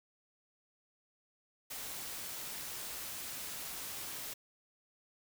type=noise; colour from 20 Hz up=white; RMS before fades=-43 dBFS; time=1.7-4.34 s; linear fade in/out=10 ms; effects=none

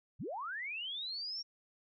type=linear sweep; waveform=sine; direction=up; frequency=69.8 to 5610 Hz; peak=-38 dBFS; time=0.19-1.43 s; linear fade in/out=20 ms; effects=none

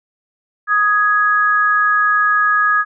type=tone pair together; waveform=sine; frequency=1248.8 / 1667 Hz; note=D#6 / G#6; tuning=+6 / +6 cents; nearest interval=perfect fourth; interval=500 cents; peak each=-14 dBFS; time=0.67-2.85 s; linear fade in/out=50 ms; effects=none

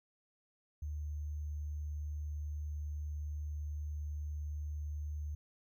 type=tone with sample-and-hold; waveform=sine; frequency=74.8 Hz; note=D2; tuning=32 cents sharp; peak=-37 dBFS; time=0.82-5.35 s; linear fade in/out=5 ms; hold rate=6300 Hz; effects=none

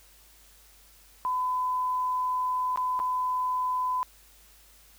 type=tone with dropouts; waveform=sine; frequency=1008 Hz; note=B5; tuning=35 cents sharp; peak=-25 dBFS; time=1.25-4.03 s; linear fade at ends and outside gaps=0 ms; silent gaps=2.76-2.774 / 2.992-3 s; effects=added 50 Hz sine -59 dBFS peak until 4.98 s + white hiss -57 dBFS RMS until 4.98 s

